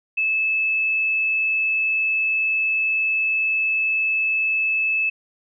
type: tone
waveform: sine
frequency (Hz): 2611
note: E7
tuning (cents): -17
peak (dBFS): -18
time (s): 0.17-5.1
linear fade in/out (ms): 10
effects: none